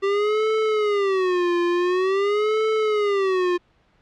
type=tone with vibrato; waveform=square; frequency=389.8 Hz; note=G4; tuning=10 cents flat; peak=-19 dBFS; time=0.02-3.58 s; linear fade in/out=20 ms; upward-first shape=sine; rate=0.47 Hz; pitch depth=200 cents each way; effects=pink hiss -61 dBFS RMS until 4.01 s + low-pass 3000 Hz 12 dB/octave